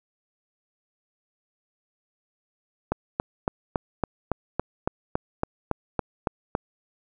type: click train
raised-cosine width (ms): 1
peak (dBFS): -9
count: 14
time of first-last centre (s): 2.92-6.551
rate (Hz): 3.58
effects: none